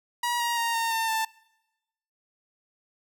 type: tone with pitch steps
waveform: sawtooth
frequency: 960 / 945.1 / 930.5 / 916.1 / 901.9 / 888 Hz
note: B5 / A#5 / A#5 / A#5 / A5 / A5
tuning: -49 / +24 / -3 / -30 / +43 / +16 cents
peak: -21 dBFS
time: 0.23-1.25 s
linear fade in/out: 5 ms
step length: 170 ms
effects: noise-tail reverb RT60 1.0 s tail -24 dB re dry